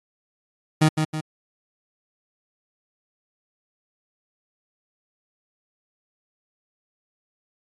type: tone with echo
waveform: 30% pulse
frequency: 155.56 Hz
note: D#3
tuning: in tune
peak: -11 dBFS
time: 0.81-0.89 s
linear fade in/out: 10 ms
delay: 160 ms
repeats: 2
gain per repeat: -6 dB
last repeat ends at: 1.21 s
effects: AAC 32 kbps